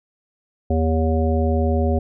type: harmonic tone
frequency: 80 Hz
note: D#2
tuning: 49 cents sharp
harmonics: 1 / 3 / 5 / 7 / 9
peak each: -18 / -23 / -25 / -26 / -28 dBFS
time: 0.7-1.99 s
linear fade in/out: 5 ms
effects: none